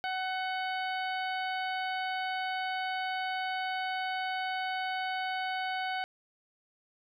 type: harmonic tone with a mistuned harmonic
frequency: 750 Hz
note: F#5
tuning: 23 cents sharp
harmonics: 1 / 2 / 3 / 4 / 5 / 6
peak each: -33 / -37 / -41 / -43 / -48 / -49 dBFS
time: 0.04-6.04 s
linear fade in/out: 0 ms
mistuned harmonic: 3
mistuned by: -36 cents
effects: 11-bit